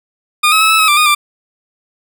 20% pulse tone with pitch steps, 1218 / 1283 / 1297 / 1308 / 1279 / 1180 / 1231 / 1182 Hz, D#6 / E6 / E6 / E6 / D#6 / D6 / D#6 / D6, -37 / -47 / -28 / -14 / +47 / +8 / -19 / +11 cents, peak -3 dBFS, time 0.43-1.15 s, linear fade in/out 10 ms, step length 90 ms, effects none

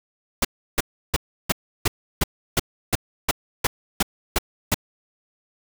pink noise bursts, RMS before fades -19 dBFS, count 13, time 0.42-4.744 s, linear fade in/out 5 ms, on 28 ms, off 330 ms, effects none

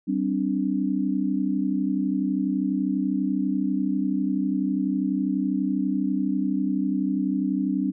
sine chord, G suspended fourth, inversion none, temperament equal with one note detuned, 193.3 / 261.6 / 293.7 Hz, G3 / C4 / D4, -24 / 0 / 0 cents, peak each -26 dBFS, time 0.07-7.92 s, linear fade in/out 20 ms, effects none

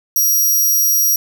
5% pulse tone, 5730 Hz, F8, 44 cents sharp, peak -6 dBFS, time 0.16-1.16 s, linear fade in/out 2 ms, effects 8-bit

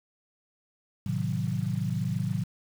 sine chord, A diminished seventh, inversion none, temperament equal with one note detuned, 110 / 130.81 / 157.1 / 185 Hz, A2 / C3 / Eb3 / Gb3, 0 / 0 / +17 / 0 cents, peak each -32 dBFS, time 1.06-2.44 s, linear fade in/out 5 ms, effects 8-bit

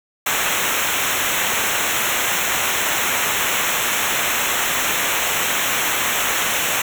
pink noise with comb filter, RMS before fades -20 dBFS, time 0.26-6.82 s, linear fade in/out 5 ms, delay 0.21 ms, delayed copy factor -0.95, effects none

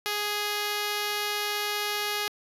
5% pulse tone, 415.3 Hz, G#4, in tune, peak -16 dBFS, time 0.06-2.28 s, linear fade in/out 0 ms, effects resampled to 32000 Hz + 8-bit

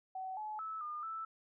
sine tone with pitch steps, 755 / 855 / 1305 / 1213 / 1319 Hz, F#5 / A5 / E6 / D#6 / E6, +35 / -50 / -18 / -44 / +1 cents, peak -39 dBFS, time 0.15-1.25 s, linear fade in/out 5 ms, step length 220 ms, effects none

